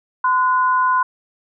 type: tone pair together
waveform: sine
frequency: 1022 / 1461.7 Hz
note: C6 / F#6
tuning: -41 / -22 cents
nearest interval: tritone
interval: 619 cents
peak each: -14 / -21 dBFS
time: 0.24-1.03 s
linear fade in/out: 5 ms
effects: none